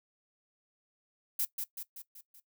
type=noise with echo; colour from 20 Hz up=violet; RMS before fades=-31 dBFS; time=1.39-1.45 s; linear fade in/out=5 ms; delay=190 ms; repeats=5; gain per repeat=-5 dB; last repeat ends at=2.4 s; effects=noise-tail reverb RT60 0.1 s tail -17 dB re dry